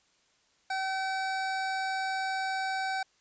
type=tone; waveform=25% pulse; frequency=765 Hz; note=G5; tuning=42 cents flat; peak=-26 dBFS; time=0.7-3.03 s; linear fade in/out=5 ms; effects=white hiss -68 dBFS RMS until 3.2 s + resampled to 16000 Hz